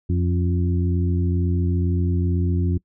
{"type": "harmonic tone with a mistuned harmonic", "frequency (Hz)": 87.8, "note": "F2", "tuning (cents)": 10, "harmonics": [1, 2, 3, 4], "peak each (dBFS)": [-19, -25, -29, -31], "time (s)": [0.09, 2.78], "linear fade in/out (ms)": 10, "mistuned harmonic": 3, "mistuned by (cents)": 37, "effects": ["noise-tail reverb RT60 0.1 s tail -23 dB re dry"]}